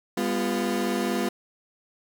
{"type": "chord", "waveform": "30% pulse", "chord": "F diminished", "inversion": "first", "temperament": "equal with one note detuned", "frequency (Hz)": [202.6, 246.9, 349.2], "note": ["Ab3", "Cb4", "F4"], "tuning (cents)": [-43, 0, 0], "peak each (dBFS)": -26, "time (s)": [0.17, 1.29], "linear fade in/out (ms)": 5, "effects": []}